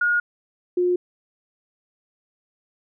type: tone pair in turn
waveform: sine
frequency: 1435 / 357.6 Hz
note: F6 / F4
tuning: +47 / +41 cents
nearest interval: 2 octaves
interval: 2406 cents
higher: first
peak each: -17 dBFS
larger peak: neither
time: 0.01-0.2 / 0.77-0.96 s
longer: neither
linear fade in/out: 5 ms
effects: none